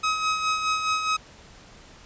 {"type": "tone with tremolo", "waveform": "sawtooth", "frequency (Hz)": 1271, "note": "D#6", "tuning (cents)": 36, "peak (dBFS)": -17, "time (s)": [0.03, 1.17], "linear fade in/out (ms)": 10, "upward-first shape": "sine", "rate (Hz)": 4.8, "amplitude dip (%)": 50, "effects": ["pink hiss -49 dBFS RMS until 2.05 s", "resampled to 16000 Hz"]}